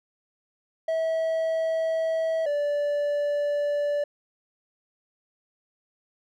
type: tone pair in turn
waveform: triangle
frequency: 648 / 581.8 Hz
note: E5 / D5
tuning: -30 / -16 cents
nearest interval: major second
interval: 186 cents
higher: first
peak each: -21 / -21 dBFS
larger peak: neither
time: 0.88-2.46 / 2.46-4.04 s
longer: neither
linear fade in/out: 5 ms
effects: none